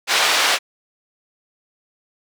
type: band-pass noise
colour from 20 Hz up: white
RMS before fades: -17 dBFS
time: 0.07-0.59 s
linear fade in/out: 50 ms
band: 570 to 4000 Hz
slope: 12 dB/octave
effects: none